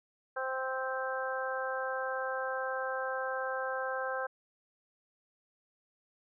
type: harmonic tone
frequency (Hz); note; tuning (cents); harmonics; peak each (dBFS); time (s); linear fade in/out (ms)
261.6; C4; 0; 2 / 3 / 4 / 5 / 6; -36 / -40 / -41 / -41 / -38; 0.36-4.27; 10
effects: none